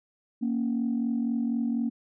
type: tone pair together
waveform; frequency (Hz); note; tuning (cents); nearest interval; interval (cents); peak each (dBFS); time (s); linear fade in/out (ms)
sine; 233.1 / 277.2; A#3 / C#4; 0 / 0; minor third; 300; -25 / -30; 0.41-1.9; 20
effects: tanh soft clip ceiling -19 dBFS